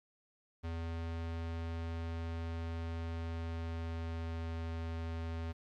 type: tone with pitch glide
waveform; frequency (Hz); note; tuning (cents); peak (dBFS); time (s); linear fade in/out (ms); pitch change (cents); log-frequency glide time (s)
square; 82.9 to 82.37; E2 to E2; +10 to -1; -38; 0.63-5.53; 20; -11; 3.13-4.59
effects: low-pass 4000 Hz 12 dB/octave + 12-bit